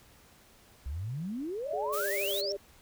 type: exponential sweep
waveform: sine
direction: up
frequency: 63 to 5588 Hz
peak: -33 dBFS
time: 0.86-2.52 s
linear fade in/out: 0 ms
type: tone with vibrato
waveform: sine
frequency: 587.3 Hz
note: D5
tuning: in tune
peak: -34 dBFS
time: 1.66-2.57 s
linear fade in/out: 20 ms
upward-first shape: sine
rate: 13 Hz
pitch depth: 50 cents each way
type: tone with pitch glide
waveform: sine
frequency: 423.5 to 401.4 Hz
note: G#4 to G4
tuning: +34 to +41 cents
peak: -35 dBFS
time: 1.73-2.57 s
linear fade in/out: 5 ms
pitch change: -93 cents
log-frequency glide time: 1.94-2.07 s
type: noise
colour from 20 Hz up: blue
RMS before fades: -37 dBFS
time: 1.92-2.42 s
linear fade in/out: 20 ms
effects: pink hiss -59 dBFS RMS until 2.81 s